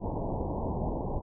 pink low-pass noise, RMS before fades -32 dBFS, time 0-1.22 s, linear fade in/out 50 ms, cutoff 990 Hz, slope 96 dB/octave, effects none

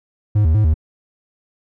triangle tone with pitch steps, 105.1 / 78.8 / 107.1 / 77.8 Hz, G#2 / D#2 / A2 / D#2, +21 / +23 / -46 / 0 cents, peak -9 dBFS, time 0.35-0.742 s, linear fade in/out 10 ms, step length 98 ms, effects none

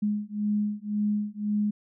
sine beating tone pair, 207.7 / 209.6 Hz, G#3 / G#3, 0 / +16 cents, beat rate 1.9 Hz, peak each -28 dBFS, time 0.02-1.71 s, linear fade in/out 10 ms, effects none

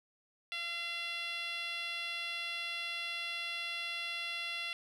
10% pulse tone with band-pass filter, 684 Hz, F5, 36 cents flat, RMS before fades -39 dBFS, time 0.52-4.73 s, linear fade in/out 0 ms, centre 2900 Hz, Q 1.8, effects none

